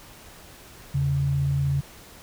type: tone pair together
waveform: sine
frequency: 82.71 / 139.1 Hz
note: E2 / C#3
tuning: +6 / +6 cents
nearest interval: major sixth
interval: 900 cents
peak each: -30 / -21 dBFS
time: 0.94-1.81 s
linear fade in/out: 10 ms
effects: pink hiss -47 dBFS RMS until 2.22 s